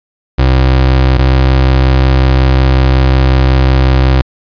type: tone pair in turn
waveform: 30% pulse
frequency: 65.2 / 65.47 Hz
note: C2 / C2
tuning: -5 / +2 cents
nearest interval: unison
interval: 7 cents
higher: second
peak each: -3 dBFS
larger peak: neither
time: 0.38-1.18 / 1.18-4.22 s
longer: second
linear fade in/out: 10 ms
effects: resampled to 11025 Hz + 7-bit